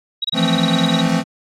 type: tone bursts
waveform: sine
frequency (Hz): 3834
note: A#7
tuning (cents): +48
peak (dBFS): -17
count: 16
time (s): 0.22-1.01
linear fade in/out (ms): 5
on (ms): 25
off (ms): 26
type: chord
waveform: square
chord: F major seventh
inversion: third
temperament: equal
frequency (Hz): 164.81 / 174.61 / 220 / 261.6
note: E3 / F3 / A3 / C4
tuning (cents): 0 / 0 / 0 / 0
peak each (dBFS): -21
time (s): 0.33-1.24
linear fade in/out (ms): 50
effects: low-pass 8000 Hz 12 dB/octave + AAC 48 kbps